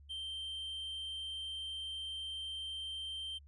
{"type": "tone", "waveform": "triangle", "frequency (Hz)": 3136, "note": "G7", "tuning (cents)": 0, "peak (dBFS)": -38, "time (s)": [0.09, 3.39], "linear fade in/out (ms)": 20, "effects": ["added 71 Hz sine -55 dBFS peak until 3.47 s", "resampled to 24000 Hz"]}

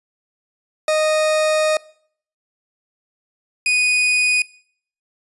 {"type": "tone pair in turn", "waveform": "40% pulse", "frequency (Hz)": [620, 2480], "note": ["D#5", "D#7"], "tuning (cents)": [-6, -6], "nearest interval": "2 octaves", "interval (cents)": 2400, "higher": "second", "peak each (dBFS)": -14, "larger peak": "neither", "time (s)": [[0.88, 1.77], [3.66, 4.42]], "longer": "first", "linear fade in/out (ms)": 2, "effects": ["noise-tail reverb RT60 0.6 s tail -23 dB re dry", "resampled to 24000 Hz"]}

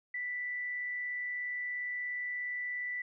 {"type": "tone with amplitude modulation", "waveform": "sine", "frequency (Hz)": 1975.5, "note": "B6", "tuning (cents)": 0, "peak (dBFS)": -33, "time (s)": [0.14, 3.02], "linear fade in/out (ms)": 5, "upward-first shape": "sine", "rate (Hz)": 137, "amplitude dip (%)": 25, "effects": []}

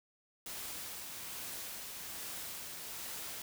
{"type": "noise with tremolo", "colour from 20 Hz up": "white", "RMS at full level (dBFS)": -43, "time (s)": [0.46, 3.42], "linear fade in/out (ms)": 2, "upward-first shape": "sine", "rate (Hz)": 1.2, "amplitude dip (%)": 25, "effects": []}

